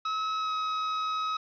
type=tone with pitch glide; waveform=45% pulse; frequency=1287 to 1273.7 Hz; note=E6 to D#6; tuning=-42 to +40 cents; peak=-28 dBFS; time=0.05-1.37 s; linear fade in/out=5 ms; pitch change=-18 cents; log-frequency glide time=0.39-0.51 s; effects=resampled to 11025 Hz + 9-bit